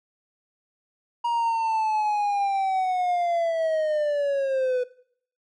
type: linear sweep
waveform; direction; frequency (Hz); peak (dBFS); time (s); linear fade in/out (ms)
triangle; down; 950 to 493.9; -19; 1.24-4.84; 10
effects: noise-tail reverb RT60 0.6 s tail -19 dB re dry + MP3 48 kbps